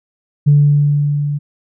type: tone with level ramp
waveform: sine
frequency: 145.5 Hz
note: D3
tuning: 16 cents flat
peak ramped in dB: -4 to -16 dBFS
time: 0.46-1.39 s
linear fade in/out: 20 ms
effects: tanh soft clip ceiling -1 dBFS